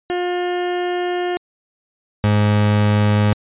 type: tone pair in turn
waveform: 30% pulse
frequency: 356.1 / 104.41 Hz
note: F4 / G#2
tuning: +34 / +10 cents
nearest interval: octave + major sixth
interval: 2124 cents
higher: first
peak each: -16 / -10 dBFS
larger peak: second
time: 0.1-1.37 / 2.24-3.33 s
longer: first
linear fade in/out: 0 ms
effects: resampled to 8000 Hz